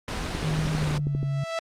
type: noise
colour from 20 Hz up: pink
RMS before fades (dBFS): -30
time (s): 0.08-0.98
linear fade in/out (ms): 2
type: click train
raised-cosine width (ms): 3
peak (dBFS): -18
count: 12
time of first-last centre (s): 0.35-1.23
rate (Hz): 12.5
type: tone with pitch glide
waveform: sine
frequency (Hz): 155.56 to 139.39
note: D#3 to C#3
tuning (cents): 0 to +10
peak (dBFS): -24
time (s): 0.44-1.44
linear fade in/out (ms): 5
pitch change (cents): -190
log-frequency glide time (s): 0.74-1.21
type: tone with exponential growth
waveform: sawtooth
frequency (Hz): 659.3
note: E5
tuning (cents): 0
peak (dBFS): -21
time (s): 0.94-1.59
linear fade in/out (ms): 1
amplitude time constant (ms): 140
effects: low-pass 6000 Hz 12 dB/octave + Opus 32 kbps